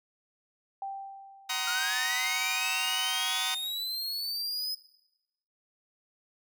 sine tone with exponential decay, 784 Hz, G5, in tune, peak -32 dBFS, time 0.82-2.11 s, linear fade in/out 2 ms, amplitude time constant 280 ms
10% pulse chord, C half-diminished seventh, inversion second, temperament just, 753.5 / 941.9 / 1046.5 / 1255.8 Hz, Gb5 / Bb5 / C6 / Eb6, +31 / +18 / 0 / +16 cents, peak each -27 / -27 / -31 / -28 dBFS, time 1.49-3.55 s, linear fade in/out 10 ms
45% pulse linear sweep, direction up, 1390 to 5100 Hz, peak -31 dBFS, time 1.67-4.75 s, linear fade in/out 5 ms
effects noise-tail reverb RT60 0.9 s tail -19 dB re dry

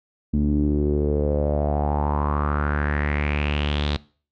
sawtooth tone with low-pass filter sweep, 73.42 Hz, D2, in tune, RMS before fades -22 dBFS, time 0.33-3.97 s, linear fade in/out 10 ms, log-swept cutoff 240 to 3900 Hz, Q 5.3, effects noise-tail reverb RT60 0.4 s tail -21 dB re dry

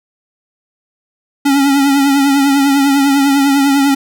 square tone with vibrato, 278.1 Hz, C#4, 6 cents sharp, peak -9 dBFS, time 1.45-3.95 s, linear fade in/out 10 ms, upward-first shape triangle, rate 10 Hz, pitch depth 55 cents each way, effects none

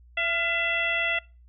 harmonic tone with a mistuned harmonic, 671 Hz, E5, 31 cents sharp, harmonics 1 / 2 / 3 / 4 / 5, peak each -33 / -33 / -27 / -28 / -35 dBFS, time 0.17-1.19 s, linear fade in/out 5 ms, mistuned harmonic 2, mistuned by +74 cents, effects noise-tail reverb RT60 0.3 s tail -23 dB re dry + added 60 Hz sine -50 dBFS peak until 1.48 s

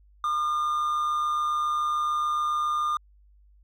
triangle tone with amplitude modulation, 1209 Hz, D6, 50 cents sharp, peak -20 dBFS, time 0.24-2.97 s, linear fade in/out 2 ms, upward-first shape sine, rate 147 Hz, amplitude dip 35%, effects added 50 Hz sine -54 dBFS peak until 3.63 s

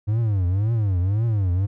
triangle tone with vibrato, 101.3 Hz, G#2, 43 cents flat, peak -16 dBFS, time 0.07-1.67 s, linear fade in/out 20 ms, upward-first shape triangle, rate 1.9 Hz, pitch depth 280 cents each way, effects none

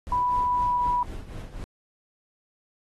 brown noise with tremolo, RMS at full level -34 dBFS, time 0.07-1.64 s, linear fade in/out 0 ms, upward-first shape triangle, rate 4 Hz, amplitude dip 70%
sine tone with pitch glide, 987.8 to 979.8 Hz, B5 to B5, 0 to -14 cents, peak -21 dBFS, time 0.12-1.03 s, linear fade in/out 2 ms, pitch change -14 cents, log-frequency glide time 0.46-0.83 s
effects AAC 32 kbps

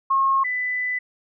sine tone pair in turn, 1082 / 1995.9 Hz, C#6 / B6, -42 / +18 cents, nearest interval major seventh, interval 1060 cents, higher second, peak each -16 / -22 dBFS, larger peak first, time 0.1-0.44 / 0.44-0.99 s, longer second, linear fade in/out 10 ms, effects none

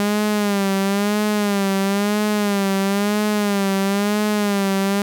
sawtooth tone with vibrato, 202.5 Hz, G#3, 43 cents flat, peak -13 dBFS, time 0-5.02 s, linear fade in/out 0 ms, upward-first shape sine, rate 1 Hz, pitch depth 73 cents each way, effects none

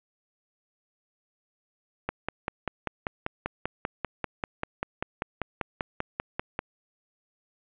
click train, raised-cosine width 0.5 ms, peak -13 dBFS, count 24, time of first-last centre 2.09-6.591 s, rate 5.11 Hz, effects resampled to 8000 Hz + 8-bit

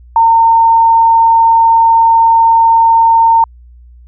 sine tone, 912 Hz, A#5, 38 cents flat, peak -4 dBFS, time 0.16-3.44 s, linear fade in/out 2 ms, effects added 60 Hz sine -35 dBFS peak until 4.07 s

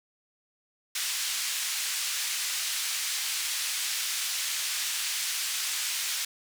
white band-pass noise, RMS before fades -31 dBFS, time 0.95-6.25 s, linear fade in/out 5 ms, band 1900 to 8100 Hz, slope 12 dB/octave, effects none

